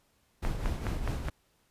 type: noise with tremolo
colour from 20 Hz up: brown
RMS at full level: -30 dBFS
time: 0.42-1.3 s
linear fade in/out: 10 ms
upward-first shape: triangle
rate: 4.7 Hz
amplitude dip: 55%
type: click train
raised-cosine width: 0.5 ms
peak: -19 dBFS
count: 5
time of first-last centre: 0.45-1.285 s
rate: 4.79 Hz
effects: pink hiss -70 dBFS RMS until 1.7 s + resampled to 32000 Hz